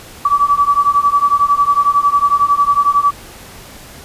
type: beating tone pair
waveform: sine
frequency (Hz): 1144 / 1155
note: D6 / D6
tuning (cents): -46 / -29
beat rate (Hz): 11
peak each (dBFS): -13 / -12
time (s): 0.25-3.11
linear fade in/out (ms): 5
effects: pink hiss -36 dBFS RMS until 4.04 s + resampled to 32000 Hz